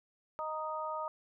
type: harmonic tone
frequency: 311.1 Hz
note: D#4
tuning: in tune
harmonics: 2 / 3 / 4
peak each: -40 / -39 / -39 dBFS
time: 0.39-1.08 s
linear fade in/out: 0 ms
effects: none